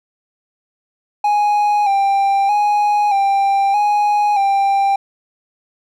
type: tone with vibrato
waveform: triangle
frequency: 810 Hz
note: G#5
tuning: 43 cents flat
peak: -10 dBFS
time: 1.24-4.96 s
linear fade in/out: 5 ms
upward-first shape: square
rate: 0.8 Hz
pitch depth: 42 cents each way
effects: none